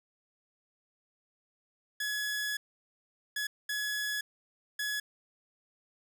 sawtooth tone bursts at uneven times, 1692 Hz, G#6, 32 cents sharp, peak -28 dBFS, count 4, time 2-2.57 / 3.36-3.47 / 3.69-4.21 / 4.79-5 s, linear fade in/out 5 ms, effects none

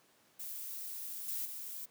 violet noise with level steps, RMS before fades -43 / -38 / -44 dBFS, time 0.39-1.86 s, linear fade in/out 10 ms, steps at 1.28 / 1.45 s, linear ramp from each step 5 ms, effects pink hiss -67 dBFS RMS until 1.9 s + high-pass 200 Hz 12 dB/octave

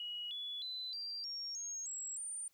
sine tone with pitch steps, 2907 / 3417 / 4017 / 4722 / 5551 / 6526 / 7672 / 9018 Hz, F#7 / G#7 / B7 / D8 / F8 / G#8 / A#8 / C#9, -31 / +49 / +29 / +9 / -11 / -31 / +49 / +29 cents, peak -40 dBFS, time 0-2.48 s, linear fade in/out 2 ms, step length 310 ms, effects white hiss -74 dBFS RMS until 2.53 s

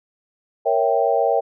sine chord, A# diminished seventh, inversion none, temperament equal, 466.2 / 554.4 / 659.3 / 784 Hz, A#4 / C#5 / E5 / G5, 0 / 0 / 0 / 0 cents, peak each -21 dBFS, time 0.65-1.41 s, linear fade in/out 20 ms, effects none

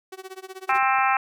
sawtooth tone with tremolo, 378 Hz, F#4, 37 cents sharp, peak -30 dBFS, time 0.12-0.8 s, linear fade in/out 5 ms, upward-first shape sine, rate 16 Hz, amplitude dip 95%
harmonic tone, 264.2 Hz, C4, 17 cents sharp, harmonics 3 / 4 / 5 / 6 / 7 / 8 / 9 / 10, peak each -22 / -25 / -24 / -30 / -30 / -34 / -29 / -31 dBFS, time 0.69-1.17 s, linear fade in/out 2 ms
clicks, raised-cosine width 0.5 ms, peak -27 dBFS, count 4, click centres 0.728 / 0.759 / 0.828 / 0.986 s
effects none

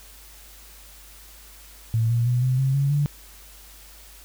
sine tone with pitch steps, 113.2 / 118.01 / 123.02 / 128.24 / 133.69 / 139.37 / 145.28 Hz, A2 / A#2 / B2 / C3 / C3 / C#3 / D3, +50 / +22 / -6 / -34 / +38 / +10 / -18 cents, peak -18 dBFS, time 1.94-3.06 s, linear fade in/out 0 ms, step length 160 ms, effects added 50 Hz sine -48 dBFS peak until 4.24 s + white hiss -48 dBFS RMS until 4.24 s

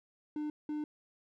triangle tone bursts at uneven times, 300.6 Hz, D4, 40 cents sharp, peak -32 dBFS, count 2, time 0.36-0.5 / 0.69-0.84 s, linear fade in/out 2 ms, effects none

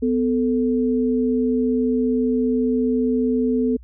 sine tone pair together, 251 / 441.3 Hz, B3 / A4, +28 / +5 cents, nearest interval minor seventh, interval 977 cents, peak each -18 / -22 dBFS, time 0.02-3.77 s, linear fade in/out 10 ms, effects added 60 Hz sine -40 dBFS peak until 3.83 s

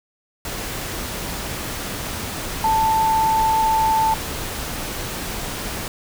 sine tone in noise, 884 Hz, A5, 8 cents sharp, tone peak -15 dBFS, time 2.64-4.14 s, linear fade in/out 2 ms, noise pink, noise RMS -28 dBFS, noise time 0.45-5.88 s, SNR +10 dB, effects none

